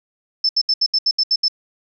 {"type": "tone bursts", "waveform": "sine", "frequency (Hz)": 5274, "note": "E8", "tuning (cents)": 0, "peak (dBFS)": -13, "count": 9, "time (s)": [0.44, 1.483], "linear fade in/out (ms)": 5, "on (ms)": 51, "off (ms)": 73, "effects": []}